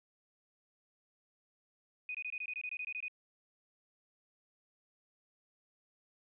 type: tone bursts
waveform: sine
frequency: 2489 Hz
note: D#7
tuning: in tune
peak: -37 dBFS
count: 13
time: 2.09-3.082 s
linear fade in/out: 2 ms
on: 56 ms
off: 22 ms
effects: none